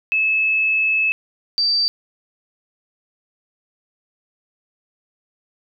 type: tone pair in turn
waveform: sine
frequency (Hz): 2600 / 4653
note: E7 / D8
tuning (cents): -24 / -17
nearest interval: minor seventh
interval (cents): 1007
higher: second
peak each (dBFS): -15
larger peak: neither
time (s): 0.12-1.12 / 1.58-1.88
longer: first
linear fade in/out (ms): 0
effects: none